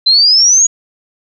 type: exponential sweep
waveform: sine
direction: up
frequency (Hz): 4036 to 6800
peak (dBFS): -5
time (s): 0.06-0.67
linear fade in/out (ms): 10
effects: none

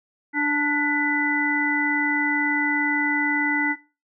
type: harmonic tone with a mistuned harmonic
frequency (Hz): 293.7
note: D4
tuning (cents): 0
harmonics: 1 / 3 / 5 / 7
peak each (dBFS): -24 / -29 / -28 / -23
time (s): 0.33-3.76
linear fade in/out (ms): 50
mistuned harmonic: 7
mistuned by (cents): -52
effects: noise-tail reverb RT60 0.3 s tail -18 dB re dry

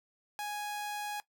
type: tone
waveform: sawtooth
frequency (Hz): 830.6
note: G#5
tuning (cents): 0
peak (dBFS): -32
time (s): 0.39-1.2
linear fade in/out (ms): 0
effects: noise-tail reverb RT60 0.1 s tail -18 dB re dry

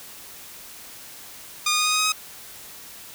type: tone with pitch steps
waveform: 10% pulse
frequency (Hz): 1219 / 1226.8 / 1234.6 / 1242.5 / 1250.4 / 1258.3 / 1266.4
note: D#6 / D#6 / D#6 / D#6 / D#6 / D#6 / D#6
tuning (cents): -36 / -25 / -14 / -3 / +8 / +19 / +30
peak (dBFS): -11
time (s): 1.66-2.122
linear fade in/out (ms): 5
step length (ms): 66
effects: white hiss -42 dBFS RMS until 3.14 s

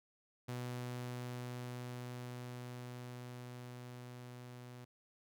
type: tone with level ramp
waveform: sawtooth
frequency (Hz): 123.47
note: B2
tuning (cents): 0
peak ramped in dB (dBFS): -36 to -46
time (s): 0.48-4.85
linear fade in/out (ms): 10
effects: none

